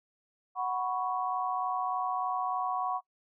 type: chord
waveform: sine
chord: F# suspended fourth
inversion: none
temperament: just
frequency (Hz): 740 / 986.7 / 1110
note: F#5 / B5 / C#6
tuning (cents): 0 / -2 / +2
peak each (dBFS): -32 / -36 / -33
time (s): 0.55-3.01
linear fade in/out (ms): 50
effects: noise-tail reverb RT60 0.1 s tail -23 dB re dry